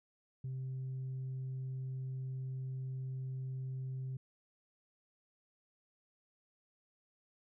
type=tone; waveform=sine; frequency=130.81 Hz; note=C3; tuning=in tune; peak=-36 dBFS; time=0.44-4.17 s; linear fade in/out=5 ms; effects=tanh soft clip ceiling -36 dBFS